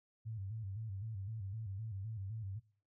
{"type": "tone with vibrato", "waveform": "sine", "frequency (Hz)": 103.83, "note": "G#2", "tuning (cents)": 0, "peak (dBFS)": -40, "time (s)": [0.25, 2.6], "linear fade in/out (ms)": 20, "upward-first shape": "square", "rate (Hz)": 3.9, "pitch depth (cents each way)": 120, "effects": ["noise-tail reverb RT60 0.4 s tail -19 dB re dry"]}